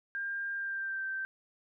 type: tone with pitch glide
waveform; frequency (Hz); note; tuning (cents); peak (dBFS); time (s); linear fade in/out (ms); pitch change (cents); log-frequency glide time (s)
sine; 1600 to 1559.8; G6 to G6; +35 to -9; -33; 0.15-1.25; 0; -44; 0.53-1.05
effects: none